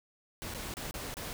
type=noise with dropouts; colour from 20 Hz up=pink; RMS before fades=-40 dBFS; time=0.42-1.33 s; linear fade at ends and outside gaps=0 ms; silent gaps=0.539-0.547 / 0.739-0.769 / 0.91-0.941 / 1.141-1.169 s; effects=none